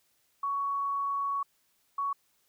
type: tone pair in turn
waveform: sine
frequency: 1118 / 1118 Hz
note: C#6 / C#6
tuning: +14 / +14 cents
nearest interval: unison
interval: 0 cents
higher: neither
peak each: -28 dBFS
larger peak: neither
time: 0.43-1.43 / 1.98-2.13 s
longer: first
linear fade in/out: 5 ms
effects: white hiss -71 dBFS RMS until 2.48 s